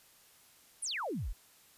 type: exponential sweep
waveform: sine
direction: down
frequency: 11000 to 30.91 Hz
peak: -34 dBFS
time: 0.82-1.33 s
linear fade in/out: 10 ms
effects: white hiss -62 dBFS RMS until 1.77 s + resampled to 32000 Hz